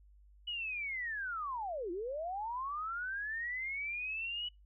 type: linear two-way sweep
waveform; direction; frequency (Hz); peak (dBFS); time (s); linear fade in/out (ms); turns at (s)
sine; down then up; 2960 to 330.3 to 2960; -36; 0.47-4.49; 10; 1.91
effects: noise-tail reverb RT60 0.2 s tail -26 dB re dry + added 50 Hz sine -58 dBFS peak until 4.65 s